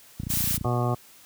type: click train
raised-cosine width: 5 ms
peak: -18 dBFS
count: 14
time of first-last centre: 0.2-0.647 s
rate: 29.1 Hz
type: noise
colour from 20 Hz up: blue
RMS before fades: -26 dBFS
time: 0.29-0.58 s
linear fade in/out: 20 ms
type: harmonic tone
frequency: 121.7 Hz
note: B2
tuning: 25 cents flat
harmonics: 1 / 2 / 3 / 4 / 5 / 6 / 7 / 9 / 10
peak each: -24 / -32 / -32 / -36 / -34 / -32 / -37 / -34 / -37 dBFS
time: 0.64-0.95 s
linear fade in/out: 10 ms
effects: white hiss -52 dBFS RMS until 1.25 s + high-pass 60 Hz 12 dB/octave